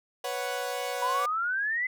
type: chord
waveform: sawtooth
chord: B suspended second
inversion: none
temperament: equal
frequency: 493.9 / 554.4 / 740 Hz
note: B4 / C#5 / F#5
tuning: 0 / 0 / 0 cents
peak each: -31 dBFS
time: 0.24-1.26 s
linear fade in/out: 5 ms
type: exponential sweep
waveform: sine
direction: up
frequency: 970 to 2050 Hz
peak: -26 dBFS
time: 1.02-1.87 s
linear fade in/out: 5 ms
effects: none